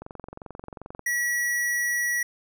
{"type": "click train", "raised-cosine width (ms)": 1, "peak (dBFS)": -24, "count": 23, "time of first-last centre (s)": [0.02, 0.993], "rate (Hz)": 22.6}
{"type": "tone", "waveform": "square", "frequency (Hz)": 1931, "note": "B6", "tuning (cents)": -39, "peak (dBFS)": -24, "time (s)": [1.06, 2.23], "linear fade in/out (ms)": 5}
{"effects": []}